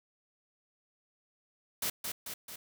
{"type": "noise with echo", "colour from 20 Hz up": "white", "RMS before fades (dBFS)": -33, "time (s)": [1.82, 1.9], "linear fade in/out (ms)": 5, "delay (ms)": 220, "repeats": 3, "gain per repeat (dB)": -4, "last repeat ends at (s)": 2.56, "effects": []}